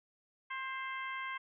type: harmonic tone with a mistuned harmonic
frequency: 530 Hz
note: C5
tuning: 22 cents sharp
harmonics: 2 / 3 / 4 / 5 / 6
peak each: -41 / -44 / -42 / -52 / -52 dBFS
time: 0.5-1.38 s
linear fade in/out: 10 ms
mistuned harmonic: 4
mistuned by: -26 cents
effects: none